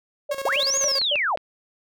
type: tone bursts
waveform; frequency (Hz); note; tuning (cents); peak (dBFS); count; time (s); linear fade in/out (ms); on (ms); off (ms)
sine; 582; D5; -16; -24; 4; 0.29-1.162; 10; 53; 220
type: tone with tremolo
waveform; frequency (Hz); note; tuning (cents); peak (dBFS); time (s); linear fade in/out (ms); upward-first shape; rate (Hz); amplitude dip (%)
sawtooth; 546; C#5; -26; -22; 0.31-0.99; 5; square; 14; 65
type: linear two-way sweep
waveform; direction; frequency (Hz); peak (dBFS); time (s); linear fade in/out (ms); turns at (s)
sine; up then down; 366.7 to 6800 to 515; -20; 0.45-1.36; 5; 0.77
type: clicks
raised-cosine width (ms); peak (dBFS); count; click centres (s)
0.3; -18; 4; 0.84 / 1.016 / 1.157 / 1.374
effects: none